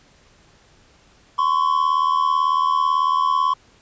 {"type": "tone pair together", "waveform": "triangle", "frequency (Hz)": [1030, 1108.1], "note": ["C6", "C#6"], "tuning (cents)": [-28, -1], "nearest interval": "minor second", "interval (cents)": 127, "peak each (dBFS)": -17, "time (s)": [1.38, 3.54], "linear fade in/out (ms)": 10, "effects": ["pink hiss -54 dBFS RMS until 3.81 s", "resampled to 16000 Hz"]}